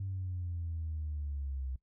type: exponential sweep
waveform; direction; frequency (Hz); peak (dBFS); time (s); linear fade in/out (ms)
sine; down; 98 to 64.2; -34; 0-1.76; 5
effects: noise-tail reverb RT60 0.1 s tail -19 dB re dry + tanh soft clip ceiling -30 dBFS